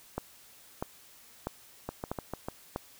two click trains, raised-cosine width 1 ms, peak -18 / -20 dBFS, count 5 / 5, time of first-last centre 0.18-2.761 / 1.89-2.485 s, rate 1.55 / 6.72 Hz, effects white hiss -56 dBFS RMS until 2.99 s

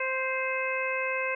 harmonic tone with a mistuned harmonic, 523.3 Hz, C5, in tune, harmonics 1 / 2 / 3 / 4 / 5, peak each -32 / -35 / -35 / -33 / -33 dBFS, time 0-1.35 s, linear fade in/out 5 ms, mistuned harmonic 5, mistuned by -23 cents, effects none

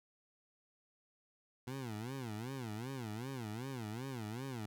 20% pulse tone with vibrato, 119.9 Hz, A#2, 49 cents sharp, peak -36 dBFS, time 1.67-4.66 s, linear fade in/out 5 ms, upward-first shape sine, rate 2.6 Hz, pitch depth 230 cents each way, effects none

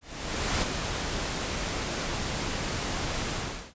pink noise with ADSR envelope, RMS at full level -26 dBFS, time 0.01-3.74 s, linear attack 610 ms, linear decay 24 ms, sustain -5 dB, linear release 390 ms, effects resampled to 16000 Hz

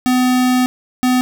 square tone pair in turn, 252.2 / 252.2 Hz, B3 / B3, +36 / +36 cents, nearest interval unison, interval 0 cents, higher neither, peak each -12 dBFS, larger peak neither, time 0.06-0.66 / 1.03-1.21 s, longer first, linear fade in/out 0 ms, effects none

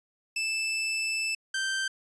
sawtooth tone pair in turn, 2637 / 1562.1 Hz, E7 / G6, 0 / -7 cents, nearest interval major sixth, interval 907 cents, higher first, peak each -24 dBFS, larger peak neither, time 0.36-1.35 / 1.54-1.88 s, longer first, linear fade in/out 5 ms, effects resampled to 22050 Hz

